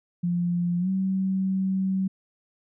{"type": "tone with pitch glide", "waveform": "sine", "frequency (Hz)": [174.6, 190.4], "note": ["F3", "F#3"], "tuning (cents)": [0, 50], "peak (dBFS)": -22, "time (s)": [0.23, 2.08], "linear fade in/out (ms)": 10, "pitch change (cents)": 150, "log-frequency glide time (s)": [0.79, 0.89], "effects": []}